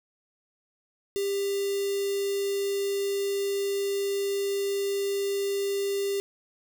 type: tone with notch filter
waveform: square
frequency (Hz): 397.8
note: G4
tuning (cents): +25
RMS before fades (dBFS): -28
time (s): 1.16-6.2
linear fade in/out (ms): 0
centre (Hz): 1300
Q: 0.54
effects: none